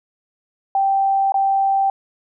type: tone with dropouts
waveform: sine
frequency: 782 Hz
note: G5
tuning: 4 cents flat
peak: -14 dBFS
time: 0.75-1.9 s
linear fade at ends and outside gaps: 2 ms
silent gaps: 1.321-1.342 s
effects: none